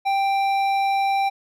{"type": "tone with hard clipping", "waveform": "sine", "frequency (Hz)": 786, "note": "G5", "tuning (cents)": 4, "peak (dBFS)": -20, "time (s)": [0.05, 1.3], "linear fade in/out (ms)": 20, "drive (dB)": 10, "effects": []}